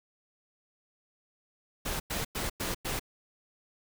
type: noise bursts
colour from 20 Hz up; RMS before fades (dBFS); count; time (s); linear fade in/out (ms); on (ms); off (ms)
pink; -33; 5; 1.85-2.996; 10; 150; 99
effects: none